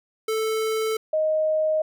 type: tone pair in turn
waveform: square / sine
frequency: 439.8 / 623.8 Hz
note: A4 / D#5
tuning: -1 / +4 cents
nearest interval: tritone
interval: 605 cents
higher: second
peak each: -23 / -19 dBFS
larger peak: second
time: 0.28-0.97 / 1.13-1.82 s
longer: neither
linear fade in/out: 5 ms
effects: none